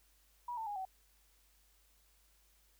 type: tone with pitch steps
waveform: sine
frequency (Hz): 967 / 891.9 / 822.6 / 758.7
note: B5 / A5 / G#5 / F#5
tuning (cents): -37 / +23 / -17 / +43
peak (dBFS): -38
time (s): 0.48-0.852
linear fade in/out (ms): 5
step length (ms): 93
effects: added 50 Hz sine -70 dBFS peak until 2.79 s + white hiss -71 dBFS RMS until 2.79 s

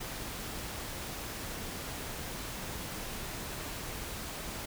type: noise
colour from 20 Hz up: pink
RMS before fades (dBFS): -40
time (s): 0-4.66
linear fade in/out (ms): 10
effects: none

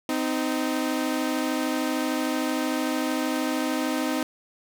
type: tone pair together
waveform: sawtooth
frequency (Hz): 257.9 / 311.1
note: C4 / D#4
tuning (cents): -25 / 0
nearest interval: minor third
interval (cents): 325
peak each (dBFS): -23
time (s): 0.09-4.23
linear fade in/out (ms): 2
effects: none

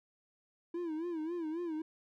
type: tone with vibrato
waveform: triangle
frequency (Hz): 329.6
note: E4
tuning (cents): 0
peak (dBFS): -33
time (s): 0.74-1.82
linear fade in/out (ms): 5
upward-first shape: sine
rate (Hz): 3.7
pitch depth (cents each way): 120
effects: none

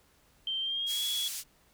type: tone with pitch glide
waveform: sine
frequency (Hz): 3136 to 3361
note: G7 to G#7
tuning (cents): 0 to +20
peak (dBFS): -30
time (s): 0.47-1.28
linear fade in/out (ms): 2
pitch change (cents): +120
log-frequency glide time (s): 0.61-1.03
type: band-pass noise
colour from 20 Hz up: pink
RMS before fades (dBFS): -38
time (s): 0.86-1.44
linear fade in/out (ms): 50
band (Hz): 4800 to 14000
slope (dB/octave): 12
effects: pink hiss -65 dBFS RMS until 1.73 s

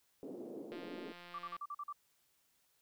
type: band-pass noise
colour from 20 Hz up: pink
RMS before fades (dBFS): -47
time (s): 0.23-1.12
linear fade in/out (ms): 0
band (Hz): 280 to 470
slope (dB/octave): 24
type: click train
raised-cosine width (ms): 0.3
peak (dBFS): -37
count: 149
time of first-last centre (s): 0.72-1.566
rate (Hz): 175
type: tone bursts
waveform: sine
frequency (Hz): 1168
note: D6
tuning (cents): -10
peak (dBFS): -40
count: 7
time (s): 1.34-1.927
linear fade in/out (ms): 5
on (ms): 47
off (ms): 43
effects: white hiss -75 dBFS RMS until 2.81 s

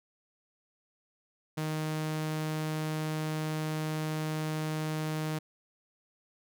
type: tone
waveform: sawtooth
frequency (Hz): 155.56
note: D#3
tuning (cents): 0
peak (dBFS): -27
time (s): 1.57-5.39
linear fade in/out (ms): 10
effects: none

